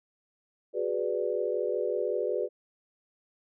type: chord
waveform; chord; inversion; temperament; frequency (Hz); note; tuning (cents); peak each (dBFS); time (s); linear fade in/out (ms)
sine; G# half-diminished seventh; third; equal; 370 / 415.3 / 493.9 / 587.3; F#4 / G#4 / B4 / D5; 0 / 0 / 0 / 0; -33 / -32 / -31 / -34; 0.73-2.49; 50
effects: none